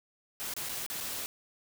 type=noise with dropouts; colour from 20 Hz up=white; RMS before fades=-37 dBFS; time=0.4-1.26 s; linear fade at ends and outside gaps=0 ms; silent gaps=0.538-0.565 / 0.688-0.693 / 0.864-0.9 / 1.004-1.008 s; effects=none